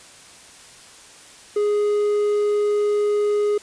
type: tone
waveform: triangle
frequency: 415.3 Hz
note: G#4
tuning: in tune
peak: -15 dBFS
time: 1.56-3.58 s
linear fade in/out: 5 ms
effects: white hiss -45 dBFS RMS until 3.62 s + resampled to 22050 Hz